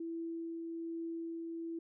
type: tone with tremolo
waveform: sine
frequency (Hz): 331.7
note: E4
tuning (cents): +11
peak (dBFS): -37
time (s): 0-1.79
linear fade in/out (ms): 5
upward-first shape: triangle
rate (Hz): 1.2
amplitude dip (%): 25
effects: none